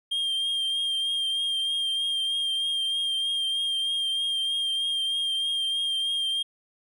triangle tone with vibrato, 3200 Hz, G7, 35 cents sharp, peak -23 dBFS, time 0.11-6.43 s, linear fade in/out 10 ms, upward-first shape triangle, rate 3.2 Hz, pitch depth 26 cents each way, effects none

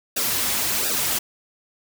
white noise with flanger, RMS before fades -23 dBFS, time 0.16-1.19 s, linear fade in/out 10 ms, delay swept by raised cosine 0.93 to 6.83 ms, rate 1.4 Hz, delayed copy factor -0.9, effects none

